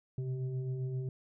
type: tone with frequency modulation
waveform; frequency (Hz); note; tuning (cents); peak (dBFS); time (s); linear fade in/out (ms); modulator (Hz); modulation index
sine; 131.3; C3; +6; -33; 0.18-1.09; 2; 255; 0.55
effects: none